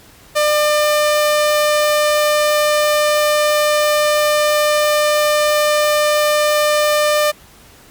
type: tone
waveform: sawtooth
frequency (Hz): 599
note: D5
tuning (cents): +34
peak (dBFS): -8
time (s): 0.35-7.32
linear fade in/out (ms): 20
effects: pink hiss -44 dBFS RMS until 7.9 s + MP3 96 kbps